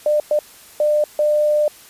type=tone bursts at uneven times; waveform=sine; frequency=599 Hz; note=D5; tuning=34 cents sharp; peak=-13 dBFS; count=4; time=0.06-0.2 / 0.31-0.39 / 0.8-1.04 / 1.19-1.68 s; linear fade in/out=2 ms; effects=white hiss -44 dBFS RMS until 1.89 s + resampled to 32000 Hz